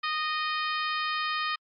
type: harmonic tone with a mistuned harmonic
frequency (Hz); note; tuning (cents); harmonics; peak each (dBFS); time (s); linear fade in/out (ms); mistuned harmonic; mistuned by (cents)
618; D#5; -12; 2 / 3 / 4 / 5 / 6 / 7 / 8; -30 / -34 / -36 / -38 / -40 / -41 / -42; 0.03-1.56; 10; 7; -18
effects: AAC 64 kbps